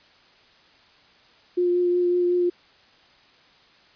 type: tone with vibrato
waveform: sine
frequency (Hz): 354.3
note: F4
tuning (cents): +25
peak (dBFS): -18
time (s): 1.57-2.5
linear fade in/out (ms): 10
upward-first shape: triangle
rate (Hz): 5.4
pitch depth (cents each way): 15
effects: white hiss -55 dBFS RMS until 3.95 s + resampled to 11025 Hz